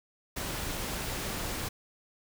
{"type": "noise", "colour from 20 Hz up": "pink", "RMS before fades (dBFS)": -35, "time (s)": [0.36, 1.69], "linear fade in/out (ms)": 10, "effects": []}